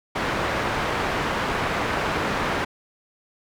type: low-pass noise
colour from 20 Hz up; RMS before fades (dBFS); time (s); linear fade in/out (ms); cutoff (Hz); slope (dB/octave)
white; -25; 0.15-2.65; 10; 1500; 12
effects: none